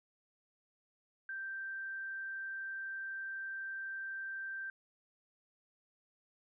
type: tone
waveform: sine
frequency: 1568 Hz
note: G6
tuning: in tune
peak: -39 dBFS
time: 1.29-4.7 s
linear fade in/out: 2 ms
effects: none